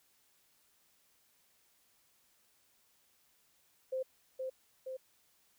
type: tone with echo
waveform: sine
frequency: 521 Hz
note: C5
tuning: 7 cents flat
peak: -33 dBFS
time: 3.92-4.03 s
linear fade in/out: 10 ms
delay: 470 ms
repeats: 2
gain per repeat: -3 dB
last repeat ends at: 4.97 s
effects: white hiss -71 dBFS RMS until 5.58 s